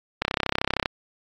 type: click train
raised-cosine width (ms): 0.3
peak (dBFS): -6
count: 22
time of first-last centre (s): 0.22-0.858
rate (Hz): 32.9
effects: AAC 64 kbps